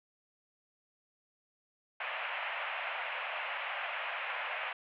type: band-pass noise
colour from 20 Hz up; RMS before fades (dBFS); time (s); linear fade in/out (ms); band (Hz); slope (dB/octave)
white; -38; 2-4.73; 5; 570 to 2800; 48
effects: none